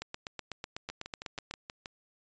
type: two click trains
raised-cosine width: 0.2 ms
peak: -20 / -23 dBFS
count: 13 / 7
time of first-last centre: 0.02-1.511 / 0.9-1.858 s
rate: 8.05 / 6.26 Hz
effects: resampled to 16000 Hz